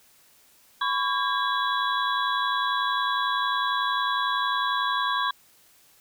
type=tone cluster; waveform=sine; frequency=1008 / 1119 / 1621 / 3373 / 3914 Hz; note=B5 / C#6 / G#6 / G#7 / B7; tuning=+35 / +16 / -42 / +26 / -16 cents; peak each=-28 / -27 / -29 / -32 / -34 dBFS; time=0.81-5.31 s; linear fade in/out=5 ms; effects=white hiss -58 dBFS RMS until 6 s